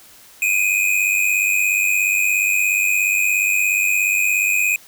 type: tone pair together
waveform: square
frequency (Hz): 2438 / 2535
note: D#7 / D#7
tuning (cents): -36 / +32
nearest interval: minor second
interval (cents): 68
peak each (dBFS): -19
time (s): 0.42-4.76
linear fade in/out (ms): 2
effects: white hiss -46 dBFS RMS until 4.87 s